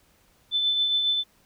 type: tone with tremolo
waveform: sine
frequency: 3520 Hz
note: A7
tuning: in tune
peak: -19 dBFS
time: 0.51-1.24 s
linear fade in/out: 50 ms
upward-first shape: triangle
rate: 7.3 Hz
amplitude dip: 40%
effects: pink hiss -62 dBFS RMS until 1.45 s